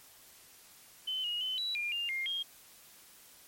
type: tone with pitch steps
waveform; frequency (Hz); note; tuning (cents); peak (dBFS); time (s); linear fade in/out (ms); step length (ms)
sine; 3050 / 2881 / 3040 / 3927 / 2405 / 2805 / 2120 / 3237; G7 / F#7 / F#7 / B7 / D7 / F7 / C7 / G#7; -48 / -47 / +46 / -11 / +41 / +7 / +22 / -45; -32; 1.07-2.43; 10; 170
effects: white hiss -57 dBFS RMS until 3.47 s + MP3 64 kbps